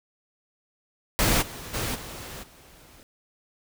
pink noise with level steps, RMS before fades -22 / -39 / -29 / -39 / -52 dBFS, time 1.19-3.03 s, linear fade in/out 0 ms, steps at 1.41 / 1.73 / 1.94 / 2.42 s, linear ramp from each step 20 ms, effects none

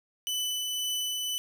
sawtooth tone with tremolo, 2994 Hz, F#7, 20 cents sharp, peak -25 dBFS, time 0.27-1.38 s, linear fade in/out 0 ms, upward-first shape triangle, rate 1.9 Hz, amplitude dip 25%, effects none

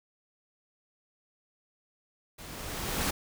pink noise with level ramp, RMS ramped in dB -46 to -28 dBFS, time 2.38-3.11 s, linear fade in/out 10 ms, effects none

